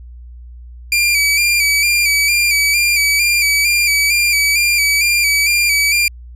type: tone with vibrato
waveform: sawtooth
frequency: 2339 Hz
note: D7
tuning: 8 cents flat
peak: -8 dBFS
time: 0.92-6.08 s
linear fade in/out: 2 ms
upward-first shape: square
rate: 2.2 Hz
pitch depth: 40 cents each way
effects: added 60 Hz sine -32 dBFS peak until 6.35 s + resampled to 32000 Hz